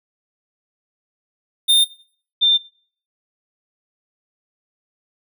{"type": "tone pair in turn", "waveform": ["square", "sine"], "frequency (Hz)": [3629, 3589], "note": ["A#7", "A7"], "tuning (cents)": [-47, 34], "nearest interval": "unison", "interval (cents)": 19, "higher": "first", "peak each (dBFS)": -11, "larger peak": "neither", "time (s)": [[1.68, 1.85], [2.41, 2.58]], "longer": "neither", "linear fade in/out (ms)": 20, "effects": ["noise-tail reverb RT60 0.5 s tail -19 dB re dry"]}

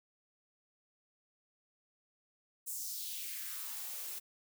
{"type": "noise with high-pass filter sweep", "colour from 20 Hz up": "blue", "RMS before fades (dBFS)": -42, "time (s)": [2.66, 4.2], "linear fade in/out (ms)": 20, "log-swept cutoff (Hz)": [8400, 330], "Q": 2.2, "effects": []}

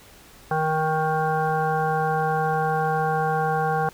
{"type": "harmonic tone", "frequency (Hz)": 157.2, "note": "D#3", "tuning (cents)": 18, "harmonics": [1, 3, 5, 7, 9, 10], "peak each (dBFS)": [-27, -27, -23, -31, -32, -34], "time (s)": [0.51, 3.89], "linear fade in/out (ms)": 2, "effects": ["pink hiss -49 dBFS RMS until 3.93 s"]}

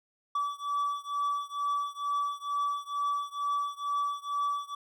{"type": "beating tone pair", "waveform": "triangle", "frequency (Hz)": [1150, 1152.2], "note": ["D6", "D6"], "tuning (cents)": [-37, -33], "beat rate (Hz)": 2.2, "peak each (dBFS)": [-30, -31], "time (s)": [0.35, 4.75], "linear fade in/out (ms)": 5, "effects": []}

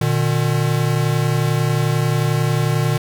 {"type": "tone pair together", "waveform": "square", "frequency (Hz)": [120.09, 151.3], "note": ["B2", "D#3"], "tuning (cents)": [-48, -48], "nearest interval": "major third", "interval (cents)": 400, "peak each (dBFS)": -19, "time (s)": [0.01, 2.98], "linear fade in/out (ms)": 5, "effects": []}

